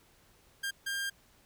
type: tone bursts at uneven times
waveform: sawtooth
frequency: 1601 Hz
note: G6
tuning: 36 cents sharp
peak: -29 dBFS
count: 2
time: 0.63-0.71 / 0.86-1.1 s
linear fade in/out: 10 ms
effects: pink hiss -64 dBFS RMS until 1.45 s